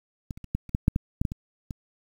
clicks, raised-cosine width 5 ms, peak -21 / -30 / -28 / -13 / -30 / -11 / -6 / -11 / -11 / -13 / -20 / -21 dBFS, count 12, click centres 0.308 / 0.375 / 0.443 / 0.55 / 0.693 / 0.749 / 0.881 / 0.961 / 1.215 / 1.252 / 1.319 / 1.708 s, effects 8-bit

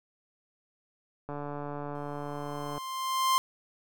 click train, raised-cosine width 1 ms, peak -24 dBFS, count 217, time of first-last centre 1.29-2.78 s, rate 145 Hz
45% pulse tone with exponential growth, 1050 Hz, C6, 6 cents sharp, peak -21 dBFS, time 1.95-3.38 s, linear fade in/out 0 ms, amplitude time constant 310 ms
effects none

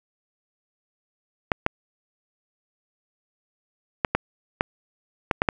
clicks, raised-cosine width 0.5 ms, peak -4 dBFS, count 8, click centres 1.518 / 1.664 / 4.048 / 4.15 / 4.609 / 5.312 / 5.419 / 5.488 s, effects none

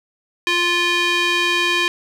square tone with band-pass filter, 349.2 Hz, F4, in tune, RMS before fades -18 dBFS, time 0.47-1.88 s, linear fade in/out 0 ms, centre 2700 Hz, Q 1.7, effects none

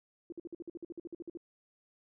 sine tone bursts, 339.7 Hz, F4, 48 cents flat, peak -39 dBFS, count 15, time 0.3-1.373 s, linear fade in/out 2 ms, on 23 ms, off 52 ms, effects none

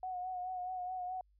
sine tone with vibrato, 733 Hz, F#5, 16 cents flat, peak -37 dBFS, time 0.03-1.21 s, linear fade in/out 2 ms, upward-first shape sine, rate 4.7 Hz, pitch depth 34 cents each way, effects added 50 Hz sine -66 dBFS peak until 1.39 s

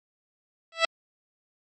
10% pulse tone with exponential growth, 659.3 Hz, E5, in tune, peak -7 dBFS, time 0.72-0.85 s, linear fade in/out 2 ms, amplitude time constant 28 ms, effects MP3 32 kbps

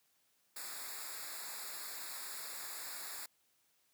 white noise with comb filter, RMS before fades -45 dBFS, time 0.56-3.26 s, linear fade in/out 5 ms, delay 0.33 ms, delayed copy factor -0.9, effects white hiss -75 dBFS RMS until 3.93 s + high-pass 80 Hz 12 dB/octave

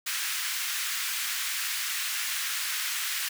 pink high-pass noise, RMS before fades -31 dBFS, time 0.06-3.29 s, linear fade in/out 10 ms, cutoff 1500 Hz, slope 24 dB/octave, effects none

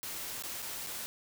white noise with dropouts, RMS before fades -40 dBFS, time 0.03-1.06 s, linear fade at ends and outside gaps 0 ms, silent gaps 0.423-0.437 / 0.621-0.625 / 0.865-0.87 s, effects none

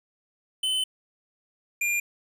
square tone pair in turn, 3041 / 2400 Hz, F#7 / D7, +47 / +37 cents, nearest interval major third, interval 410 cents, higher first, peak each -24 dBFS, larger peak neither, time 0.63-0.84 / 1.81-2 s, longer first, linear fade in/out 5 ms, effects resampled to 32000 Hz + 10-bit

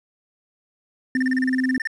triangle tone bursts, 1801 Hz, A6, 40 cents sharp, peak -20 dBFS, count 14, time 1.15-1.873 s, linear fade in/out 2 ms, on 21 ms, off 33 ms
sine tone, 258.4 Hz, C4, 21 cents flat, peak -19 dBFS, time 1.15-1.78 s, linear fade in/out 2 ms
effects resampled to 24000 Hz + 9-bit

